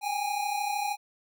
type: tone pair together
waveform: square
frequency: 794 / 827.1 Hz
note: G5 / G#5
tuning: +22 / -7 cents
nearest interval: minor second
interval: 71 cents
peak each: -34 / -30 dBFS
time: 0.01-0.97 s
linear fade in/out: 50 ms
effects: none